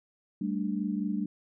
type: chord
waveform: sine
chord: G suspended second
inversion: none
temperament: just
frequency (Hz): 196 / 220.5 / 294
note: G3 / A3 / D4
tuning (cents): 0 / +4 / +2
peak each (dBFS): -31 / -33 / -34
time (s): 0.41-1.26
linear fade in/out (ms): 5
effects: none